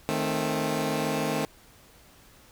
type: chord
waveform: 15% pulse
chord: A diminished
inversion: second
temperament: equal with one note detuned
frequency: 155.56 / 220 / 263.9 Hz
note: Eb3 / A3 / C4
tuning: 0 / 0 / +15 cents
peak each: -24 dBFS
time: 0.09-1.45 s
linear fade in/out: 0 ms
effects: pink hiss -55 dBFS RMS until 2.51 s